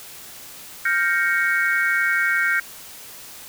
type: chord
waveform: sine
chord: G half-diminished seventh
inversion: third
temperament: equal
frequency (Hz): 1396.9 / 1568 / 1864.7 / 2217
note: F6 / G6 / Bb6 / Db7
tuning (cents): 0 / 0 / 0 / 0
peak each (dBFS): -24 / -21 / -23 / -25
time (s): 0.85-2.6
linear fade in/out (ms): 5
effects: white hiss -40 dBFS RMS until 3.48 s